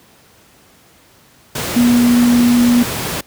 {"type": "tone in noise", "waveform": "sine", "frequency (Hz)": 241.3, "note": "B3", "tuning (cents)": -40, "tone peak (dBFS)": -8, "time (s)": [1.76, 2.83], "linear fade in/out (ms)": 5, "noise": "pink", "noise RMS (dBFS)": -21, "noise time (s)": [1.55, 3.21], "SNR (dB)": 10, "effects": ["pink hiss -48 dBFS RMS until 3.26 s", "high-pass 80 Hz 12 dB/octave"]}